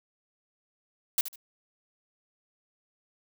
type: noise with echo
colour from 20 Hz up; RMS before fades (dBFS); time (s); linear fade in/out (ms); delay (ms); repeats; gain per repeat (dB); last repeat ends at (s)
blue; -24; 1.18-1.21; 2; 74; 2; -12; 1.358
effects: none